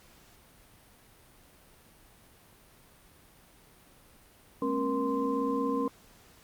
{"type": "tone cluster", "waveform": "sine", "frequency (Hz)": [209.4, 234.5, 270.8, 473.2, 1040], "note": ["G#3", "A#3", "C#4", "A#4", "C6"], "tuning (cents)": [15, 11, -40, 26, -11], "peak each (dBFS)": [-39, -39, -30, -32, -34], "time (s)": [4.62, 5.88], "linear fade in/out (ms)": 2, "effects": ["pink hiss -58 dBFS RMS until 6.43 s", "Opus 48 kbps"]}